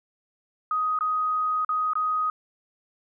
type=tone with dropouts; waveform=sine; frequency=1252 Hz; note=D#6; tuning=10 cents sharp; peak=-22 dBFS; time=0.71-2.3 s; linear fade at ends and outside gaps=2 ms; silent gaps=0.989-1.008 / 1.648-1.691 / 1.934-1.954 s; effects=none